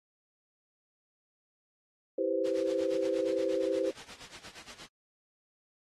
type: chord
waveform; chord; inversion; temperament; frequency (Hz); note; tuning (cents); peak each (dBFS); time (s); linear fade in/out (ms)
sine; C major seventh; first; equal; 329.6 / 392 / 493.9 / 523.3; E4 / G4 / B4 / C5; 0 / 0 / 0 / 0; -35 / -33 / -35 / -31; 2.18-3.91; 5
type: noise with tremolo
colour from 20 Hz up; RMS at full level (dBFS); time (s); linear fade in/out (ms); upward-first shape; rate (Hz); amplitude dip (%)
white; -42; 2.44-4.88; 20; sine; 8.5; 80
effects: low-pass 5000 Hz 12 dB/octave + AAC 32 kbps